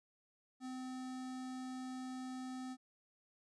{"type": "tone with notch filter", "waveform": "square", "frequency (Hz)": 256.8, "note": "C4", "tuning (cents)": -32, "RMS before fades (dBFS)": -45, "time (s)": [0.6, 2.77], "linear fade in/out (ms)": 50, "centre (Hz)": 2600, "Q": 1.9, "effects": ["resampled to 22050 Hz"]}